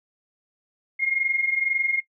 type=tone pair together; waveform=sine; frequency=2120 / 2142 Hz; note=C7 / C7; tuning=+22 / +40 cents; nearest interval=unison; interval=18 cents; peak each=-27 / -22 dBFS; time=0.99-2.01 s; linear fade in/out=20 ms; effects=noise-tail reverb RT60 0.1 s tail -17 dB re dry